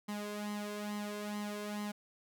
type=tone with flanger; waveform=sawtooth; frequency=207.7 Hz; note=G#3; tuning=in tune; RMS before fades=-40 dBFS; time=0.08-1.92 s; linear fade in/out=10 ms; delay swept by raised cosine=0.97 to 1.91 ms; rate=2.3 Hz; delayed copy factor=+0.7; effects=none